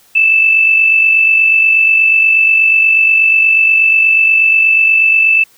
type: tone with amplitude modulation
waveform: sine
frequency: 2637 Hz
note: E7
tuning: in tune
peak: -4 dBFS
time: 0.15-5.44 s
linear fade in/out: 10 ms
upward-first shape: sine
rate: 48.3 Hz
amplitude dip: 45%
effects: white hiss -48 dBFS RMS until 5.57 s